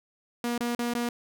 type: tone with dropouts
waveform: sawtooth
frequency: 238.9 Hz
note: A#3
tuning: 43 cents sharp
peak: -23 dBFS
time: 0.44-1.09 s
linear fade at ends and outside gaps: 2 ms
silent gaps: 0.579-0.606 / 0.75-0.79 / 0.937-0.95 s
effects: none